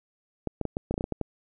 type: clicks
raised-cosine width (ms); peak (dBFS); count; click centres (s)
2; -15; 11; 0.473 / 0.613 / 0.653 / 0.769 / 0.91 / 0.941 / 0.979 / 1.009 / 1.041 / 1.123 / 1.213
effects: none